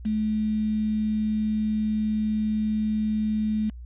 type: tone with quantisation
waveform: sine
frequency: 215.2 Hz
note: A3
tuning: 38 cents flat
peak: -22 dBFS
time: 0.05-3.7 s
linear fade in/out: 10 ms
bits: 7
effects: added 60 Hz sine -37 dBFS peak until 3.85 s + resampled to 8000 Hz